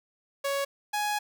sawtooth tone pair in turn, 557 / 834.6 Hz, C#5 / G#5, +8 / +8 cents, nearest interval perfect fifth, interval 700 cents, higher second, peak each -23 dBFS, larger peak neither, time 0.44-0.65 / 0.93-1.19 s, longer second, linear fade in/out 10 ms, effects none

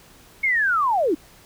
sine linear sweep, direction down, 2216 to 273.3 Hz, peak -17 dBFS, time 0.43-1.15 s, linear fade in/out 10 ms, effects pink hiss -50 dBFS RMS until 1.45 s

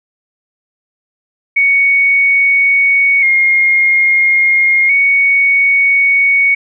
sine tone with vibrato, 2182 Hz, C#7, 28 cents flat, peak -7 dBFS, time 1.56-6.55 s, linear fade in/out 10 ms, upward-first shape square, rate 0.3 Hz, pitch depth 37 cents each way, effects none

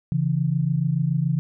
sine tone pair together, 137.79 / 164.81 Hz, C#3 / E3, -10 / 0 cents, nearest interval minor third, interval 310 cents, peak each -22 dBFS, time 0.12-1.39 s, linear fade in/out 0 ms, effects none

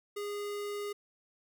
square tone, 410.5 Hz, G#4, 20 cents flat, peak -36 dBFS, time 0.16-0.93 s, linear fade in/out 10 ms, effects none

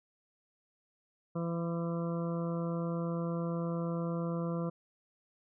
harmonic tone, 168.7 Hz, E3, 40 cents sharp, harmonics 1 / 2 / 3 / 4 / 6 / 7 / 8, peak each -33 / -41 / -39 / -47 / -48 / -47 / -52 dBFS, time 1.35-4.7 s, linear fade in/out 10 ms, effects none

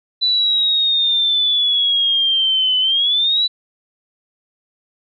sine exponential two-way sweep, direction down then up, 3990 to 3007 to 3990 Hz, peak -13 dBFS, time 0.21-3.48 s, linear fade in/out 20 ms, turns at 2.79 s, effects none

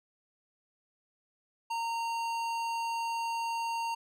sine tone with tanh clipping, 922 Hz, A#5, 19 cents flat, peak -33 dBFS, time 1.7-3.95 s, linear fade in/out 10 ms, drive 17 dB, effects none

